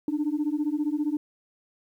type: beating tone pair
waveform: sine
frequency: 291.2 / 306.2 Hz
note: D4 / D#4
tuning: -15 / -28 cents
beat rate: 15 Hz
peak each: -26 dBFS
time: 0.08-1.17 s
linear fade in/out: 2 ms
effects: tanh soft clip ceiling -19 dBFS + 10-bit